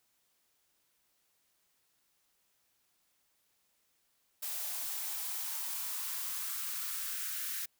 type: noise with high-pass filter sweep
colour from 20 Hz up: blue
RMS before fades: -38 dBFS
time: 4.42-7.66 s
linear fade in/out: 10 ms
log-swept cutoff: 640 to 1600 Hz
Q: 2.5
effects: white hiss -75 dBFS RMS until 7.79 s